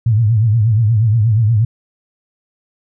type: tone with vibrato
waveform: sine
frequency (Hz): 110.7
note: A2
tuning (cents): +11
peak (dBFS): -9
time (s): 0.06-1.65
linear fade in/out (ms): 5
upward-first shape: triangle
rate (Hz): 8.4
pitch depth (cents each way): 160
effects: none